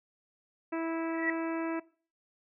harmonic tone, 327.9 Hz, E4, 9 cents flat, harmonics 1 / 2 / 3 / 4 / 5 / 6 / 7 / 8, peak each -32 / -38 / -42 / -44 / -46 / -48 / -49 / -50 dBFS, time 0.72-1.8 s, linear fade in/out 10 ms
sine tone with exponential growth, 1945 Hz, B6, 27 cents flat, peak -25 dBFS, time 1.04-1.3 s, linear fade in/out 1 ms, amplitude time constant 55 ms
effects noise-tail reverb RT60 0.4 s tail -20 dB re dry

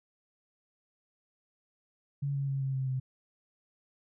sine tone with pitch steps, 140.9 / 138.72 / 136.57 / 134.46 / 132.38 / 130.33 Hz, C#3 / C#3 / C#3 / C3 / C3 / C3, +29 / +2 / -25 / +48 / +21 / -6 cents, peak -29 dBFS, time 2.22-3 s, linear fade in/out 10 ms, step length 130 ms, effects none

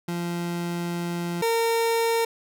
30% pulse tone pair in turn, 172.7 / 458.9 Hz, F3 / A#4, -19 / -27 cents, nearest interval octave + perfect fourth, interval 1692 cents, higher second, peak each -24 / -18 dBFS, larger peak second, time 0.08-1.42 / 1.42-2.25 s, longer first, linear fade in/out 5 ms, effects none

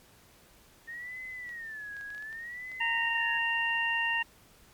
sine tone with vibrato, 1831 Hz, A#6, 32 cents flat, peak -38 dBFS, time 0.87-3.39 s, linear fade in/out 20 ms, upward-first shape sine, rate 0.66 Hz, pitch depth 180 cents each way
clicks, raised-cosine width 0.2 ms, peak -35 dBFS, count 9, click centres 1.492 / 1.967 / 2.011 / 2.104 / 2.148 / 2.18 / 2.225 / 2.328 / 2.717 s
harmonic tone, 925 Hz, A#5, 14 cents flat, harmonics 1 / 2 / 3, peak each -34 / -29 / -31 dBFS, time 2.8-4.23 s, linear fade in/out 10 ms
effects pink hiss -59 dBFS RMS until 4.73 s + MP3 96 kbps

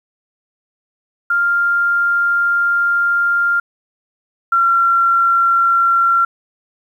sine tone pair in turn, 1396.9 / 1368.9 Hz, F6 / F6, 0 / -35 cents, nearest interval unison, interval 35 cents, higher first, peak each -12 / -10 dBFS, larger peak second, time 1.3-3.6 / 4.52-6.25 s, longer first, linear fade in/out 5 ms, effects 8-bit

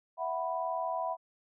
sine chord, E suspended second, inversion none, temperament equal, 659.3 / 740 / 987.8 Hz, E5 / F#5 / B5, 0 / 0 / 0 cents, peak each -35 / -36 / -35 dBFS, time 0.17-1.17 s, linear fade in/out 50 ms, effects none

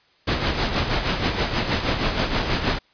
pink noise with tremolo, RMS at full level -20 dBFS, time 0.27-2.79 s, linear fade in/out 10 ms, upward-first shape sine, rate 6.3 Hz, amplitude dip 55%, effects white hiss -59 dBFS RMS until 2.93 s + resampled to 11025 Hz

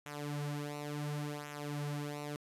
sawtooth tone with flanger, 146.83 Hz, D3, in tune, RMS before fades -40 dBFS, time 0.06-2.36 s, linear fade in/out 0 ms, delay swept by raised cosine 0.21 to 6.21 ms, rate 0.7 Hz, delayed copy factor -0.75, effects resampled to 32000 Hz

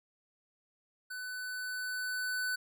square tone with level ramp, 1500 Hz, F#6, 23 cents sharp, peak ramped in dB -40 to -32 dBFS, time 1.1-2.56 s, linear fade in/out 10 ms, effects none

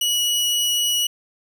sawtooth tone, 2924 Hz, F#7, 21 cents flat, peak -15 dBFS, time 0.01-1.07 s, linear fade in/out 5 ms, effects none

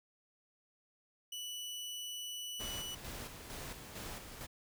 sawtooth tone, 2960 Hz, F#7, in tune, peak -38 dBFS, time 1.32-2.95 s, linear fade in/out 5 ms
pink noise with tremolo, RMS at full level -45 dBFS, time 2.59-4.47 s, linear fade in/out 20 ms, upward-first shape square, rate 2.2 Hz, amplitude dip 45%
effects none

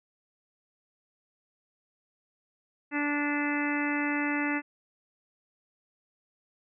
harmonic tone, 291.5 Hz, D4, 13 cents flat, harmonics 1 / 2 / 3 / 4 / 5 / 6 / 7 / 8 / 9, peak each -29 / -41 / -37 / -41 / -37 / -36 / -34 / -46 / -38 dBFS, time 2.91-4.62 s, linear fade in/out 50 ms, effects none

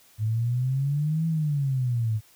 sine exponential two-way sweep, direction up then down, 106 to 164.81 to 106 Hz, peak -22 dBFS, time 0.18-2.21 s, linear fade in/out 50 ms, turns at 1.27 s, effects white hiss -57 dBFS RMS until 2.35 s

